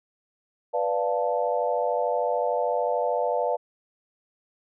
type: chord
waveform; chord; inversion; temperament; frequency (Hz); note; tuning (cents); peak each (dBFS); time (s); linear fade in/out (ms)
sine; B half-diminished seventh; none; equal; 493.9 / 587.3 / 698.5 / 880; B4 / D5 / F5 / A5; 0 / 0 / 0 / 0; -27 / -27 / -28 / -30; 0.73-3.57; 20
effects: none